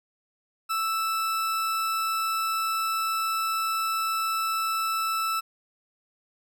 40% pulse tone, 1319 Hz, E6, 1 cent sharp, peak -24 dBFS, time 0.69-5.41 s, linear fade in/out 20 ms, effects none

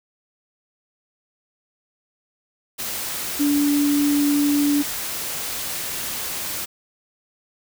sine tone in noise, 289.2 Hz, D4, 27 cents flat, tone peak -16 dBFS, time 3.39-4.83 s, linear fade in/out 20 ms, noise white, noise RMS -28 dBFS, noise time 2.78-6.66 s, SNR +9 dB, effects none

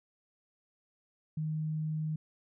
sine tone, 155.56 Hz, D#3, in tune, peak -31 dBFS, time 1.37-2.16 s, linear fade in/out 5 ms, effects none

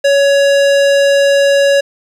square tone, 560 Hz, C#5, 18 cents sharp, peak -8 dBFS, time 0.04-1.81 s, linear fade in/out 10 ms, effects low-pass 7000 Hz 12 dB/octave + 7-bit

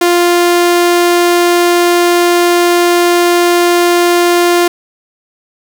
sawtooth tone, 349.2 Hz, F4, in tune, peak -3 dBFS, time 0.01-4.68 s, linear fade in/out 5 ms, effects none

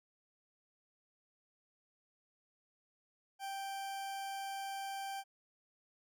40% pulse tone, 784 Hz, G5, in tune, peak -39 dBFS, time 3.39-5.24 s, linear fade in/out 50 ms, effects none

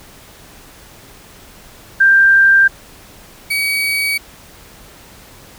sine / 35% pulse tone pair in turn, 1583 / 2264 Hz, G6 / C#7, +17 / +36 cents, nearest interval tritone, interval 619 cents, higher second, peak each -6 / -13 dBFS, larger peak first, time 2-2.68 / 3.5-4.18 s, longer neither, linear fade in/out 10 ms, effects pink hiss -41 dBFS RMS until 5.58 s

